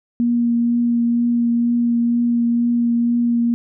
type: tone with vibrato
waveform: sine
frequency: 236.8 Hz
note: A#3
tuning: 27 cents sharp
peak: -14 dBFS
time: 0.2-3.54 s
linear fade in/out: 0 ms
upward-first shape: triangle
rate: 2.1 Hz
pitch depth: 14 cents each way
effects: none